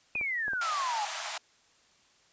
sine exponential sweep, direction down, 2528 to 807 Hz, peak -29 dBFS, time 0.15-1.05 s, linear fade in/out 2 ms
clicks, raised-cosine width 1 ms, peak -29 dBFS, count 4, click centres 0.155 / 0.212 / 0.481 / 0.534 s
pink high-pass noise, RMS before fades -36 dBFS, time 0.61-1.38 s, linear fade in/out 5 ms, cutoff 630 Hz, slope 96 dB/octave
effects white hiss -64 dBFS RMS until 2.32 s + resampled to 16000 Hz

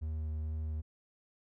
triangle tone with vibrato, 77.78 Hz, D#2, in tune, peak -32 dBFS, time 0.01-0.82 s, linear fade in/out 20 ms, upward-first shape sine, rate 2.2 Hz, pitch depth 11 cents each way, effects none

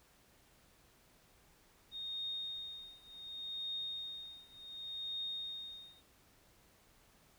sine tone with tremolo, 3700 Hz, A#7, 14 cents flat, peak -37 dBFS, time 1.91-6.02 s, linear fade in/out 50 ms, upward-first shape triangle, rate 0.68 Hz, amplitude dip 95%, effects pink hiss -67 dBFS RMS until 7.38 s

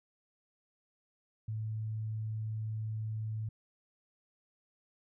sine tone, 109.3 Hz, A2, 11 cents flat, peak -34 dBFS, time 1.48-3.49 s, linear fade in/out 5 ms, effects none

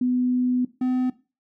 sine / triangle tone pair in turn, 249.9 / 254 Hz, B3 / B3, +21 / +49 cents, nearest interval unison, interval 28 cents, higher second, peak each -19 / -18 dBFS, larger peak second, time 0.01-0.65 / 0.81-1.1 s, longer first, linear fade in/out 5 ms, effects noise-tail reverb RT60 0.3 s tail -17 dB re dry

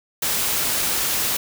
white noise, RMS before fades -22 dBFS, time 0.22-1.37 s, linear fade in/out 5 ms, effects none

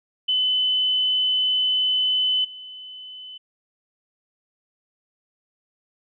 sine tone with level steps, 3021 Hz, F#7, 35 cents sharp, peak -18 / -36 dBFS, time 0.28-3.38 s, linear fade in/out 10 ms, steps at 2.44 s, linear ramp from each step 10 ms, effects none

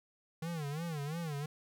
square tone with vibrato, 155.56 Hz, D#3, in tune, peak -37 dBFS, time 0.42-1.46 s, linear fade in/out 5 ms, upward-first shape sine, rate 2.9 Hz, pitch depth 170 cents each way, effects none

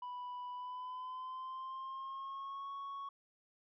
sine tone with pitch glide, 987.8 to 1108.8 Hz, B5 to C#6, 0 to 0 cents, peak -39 dBFS, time 0.02-3.09 s, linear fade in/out 5 ms, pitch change +200 cents, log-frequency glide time 0.52-2.71 s, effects tanh soft clip ceiling -41 dBFS

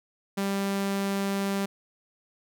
sawtooth tone, 197.3 Hz, G3, 11 cents sharp, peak -22 dBFS, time 0.37-1.66 s, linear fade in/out 10 ms, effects none

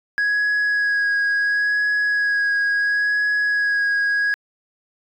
sine tone with vibrato, 1661.2 Hz, G#6, in tune, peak -14 dBFS, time 0.18-4.34 s, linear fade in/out 0 ms, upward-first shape sine, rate 0.72 Hz, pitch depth 15 cents each way, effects tanh soft clip ceiling -16 dBFS

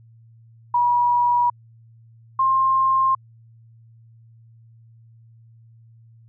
sine tone pair in turn, 966 / 1059.7 Hz, B5 / C6, -39 / +22 cents, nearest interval major second, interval 161 cents, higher second, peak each -15 dBFS, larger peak neither, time 0.74-1.5 / 2.39-3.15 s, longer neither, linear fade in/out 5 ms, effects added 114 Hz sine -47 dBFS peak until 6.28 s

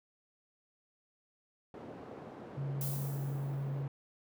white band-pass noise, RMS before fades -48 dBFS, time 1.74-3.88 s, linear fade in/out 2 ms, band 140 to 520 Hz, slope 12 dB/octave
sine tone, 138.59 Hz, C#3, in tune, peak -34 dBFS, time 2.57-3.88 s, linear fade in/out 10 ms
violet noise with exponential decay, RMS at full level -38 dBFS, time 2.81-3.83 s, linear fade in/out 2 ms, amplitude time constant 220 ms
effects none

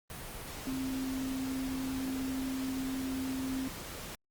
sine tone in noise, 263.5 Hz, C4, 12 cents sharp, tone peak -33 dBFS, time 0.67-3.68 s, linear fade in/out 0 ms, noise pink, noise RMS -43 dBFS, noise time 0.1-4.15 s, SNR +7 dB, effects Opus 32 kbps

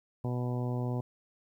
harmonic tone, 123.47 Hz, B2, in tune, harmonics 1 / 2 / 3 / 4 / 5 / 6 / 7 / 8, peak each -31 / -37 / -41 / -43 / -45 / -47 / -48 / -49 dBFS, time 0.24-1.01 s, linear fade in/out 5 ms, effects 11-bit

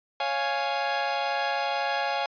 sawtooth chord, Db major, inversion none, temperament equal, 554.4 / 698.5 / 830.6 Hz, Db5 / F5 / Ab5, 0 / 0 / 0 cents, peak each -28 / -27 / -24 dBFS, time 0.2-2.26 s, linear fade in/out 2 ms, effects resampled to 11025 Hz

